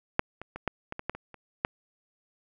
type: clicks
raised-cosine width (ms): 0.5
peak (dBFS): -6 / -24 / -23 / -12 / -20 / -20 / -14 / -25 / -30 / -9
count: 10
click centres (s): 0.194 / 0.416 / 0.56 / 0.677 / 0.924 / 0.994 / 1.096 / 1.15 / 1.343 / 1.649
effects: none